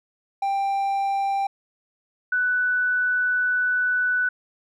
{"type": "tone pair in turn", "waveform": ["triangle", "sine"], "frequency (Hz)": [789, 1489.4], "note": ["G5", "F#6"], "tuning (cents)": [11, 11], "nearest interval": "major seventh", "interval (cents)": 1100, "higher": "second", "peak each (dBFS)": -19, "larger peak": "neither", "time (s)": [[0.42, 1.47], [2.32, 4.29]], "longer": "second", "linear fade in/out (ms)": 5, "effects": []}